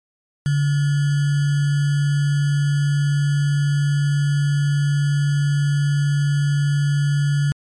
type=tone with sample-and-hold; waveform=sine; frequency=143.5 Hz; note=D3; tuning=40 cents flat; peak=-15 dBFS; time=0.46-7.52 s; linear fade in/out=0 ms; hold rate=1575 Hz; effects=MP3 48 kbps